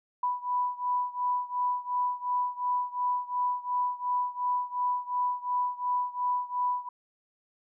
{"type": "beating tone pair", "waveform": "sine", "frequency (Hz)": [987.8, 990.6], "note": ["B5", "B5"], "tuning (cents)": [0, 5], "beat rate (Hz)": 2.8, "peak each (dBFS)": [-29, -31], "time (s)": [0.23, 6.89], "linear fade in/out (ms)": 5, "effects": []}